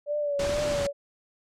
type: tone with vibrato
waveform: sine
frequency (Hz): 579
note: D5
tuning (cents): -25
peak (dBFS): -25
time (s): 0.06-0.93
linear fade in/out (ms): 50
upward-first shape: triangle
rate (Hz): 2.2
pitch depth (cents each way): 53
type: low-pass noise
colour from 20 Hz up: pink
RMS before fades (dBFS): -33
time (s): 0.39-0.87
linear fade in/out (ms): 5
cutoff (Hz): 8100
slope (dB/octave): 24
effects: none